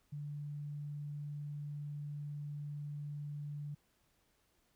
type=tone; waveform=sine; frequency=146.3 Hz; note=D3; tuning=6 cents flat; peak=-40 dBFS; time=0.12-3.75 s; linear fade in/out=10 ms; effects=pink hiss -75 dBFS RMS until 4.75 s